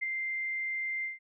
sine tone with ADSR envelope, 2091 Hz, C7, 2 cents flat, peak -27 dBFS, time 0.01-1.19 s, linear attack 22 ms, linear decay 7 ms, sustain -4 dB, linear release 150 ms, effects none

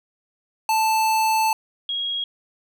square / sine tone pair in turn, 880 / 3291 Hz, A5 / G#7, 0 / -16 cents, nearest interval octave + major seventh, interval 2284 cents, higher second, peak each -18 / -23 dBFS, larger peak first, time 0.69-1.53 / 1.89-2.24 s, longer first, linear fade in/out 2 ms, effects none

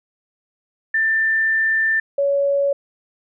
sine tone pair in turn, 1782 / 561.3 Hz, A6 / C#5, +22 / +22 cents, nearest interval octave + minor sixth, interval 2000 cents, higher first, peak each -15 dBFS, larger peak neither, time 0.94-2 / 2.18-2.73 s, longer first, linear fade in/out 5 ms, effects none

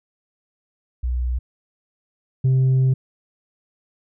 sine tone pair in turn, 61.74 / 130.82 Hz, B1 / C3, 0 / 0 cents, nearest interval octave + minor second, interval 1300 cents, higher second, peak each -19 / -11 dBFS, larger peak second, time 1.03-1.39 / 2.44-2.94 s, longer second, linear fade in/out 10 ms, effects tanh soft clip ceiling -13 dBFS

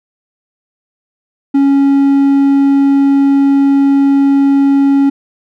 triangle tone, 277.2 Hz, C#4, in tune, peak -4 dBFS, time 1.54-5.1 s, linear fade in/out 10 ms, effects none

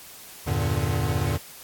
square chord, E half-diminished seventh, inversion none, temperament equal with one note detuned, 82.41 / 98 / 116.54 / 148.02 Hz, E2 / G2 / Bb2 / D3, 0 / 0 / 0 / +14 cents, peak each -29 dBFS, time 0.46-1.38 s, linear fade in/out 20 ms, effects white hiss -44 dBFS RMS until 1.63 s + AAC 64 kbps

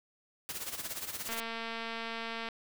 white noise with tremolo, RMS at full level -37 dBFS, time 0.49-1.4 s, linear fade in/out 0 ms, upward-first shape sine, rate 17 Hz, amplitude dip 70%
click train, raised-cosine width 0.3 ms, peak -23 dBFS, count 274, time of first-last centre 1.29-2.487 s, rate 228 Hz
effects none

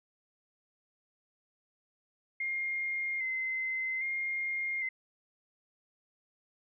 sine tone with vibrato, 2093 Hz, C7, in tune, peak -31 dBFS, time 2.4-4.89 s, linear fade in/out 5 ms, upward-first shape square, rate 0.62 Hz, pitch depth 26 cents each way, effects none

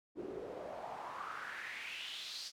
pink noise with band-pass filter sweep, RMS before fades -45 dBFS, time 0.15-2.52 s, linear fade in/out 50 ms, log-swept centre 330 to 5100 Hz, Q 4, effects none

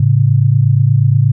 sine tone pair together, 109.29 / 137.7 Hz, A2 / C#3, -11 / -11 cents, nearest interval major third, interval 400 cents, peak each -10 dBFS, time 0-1.32 s, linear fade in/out 5 ms, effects none

